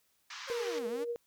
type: band-pass noise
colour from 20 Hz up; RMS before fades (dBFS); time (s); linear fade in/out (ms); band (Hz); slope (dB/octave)
pink; -45; 0.3-0.79; 5; 980 to 6400; 48
type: linear two-way sweep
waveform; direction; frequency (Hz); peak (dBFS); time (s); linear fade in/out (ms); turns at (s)
sawtooth; down then up; 554 to 209.6 to 305.2; -37; 0.47-1.05; 20; 0.87
type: tone with tremolo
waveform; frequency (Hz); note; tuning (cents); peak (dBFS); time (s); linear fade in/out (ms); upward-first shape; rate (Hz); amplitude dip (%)
sine; 473.7; A#4; +28; -31; 0.5-1.16; 0; triangle; 12; 50
effects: white hiss -73 dBFS RMS until 1.26 s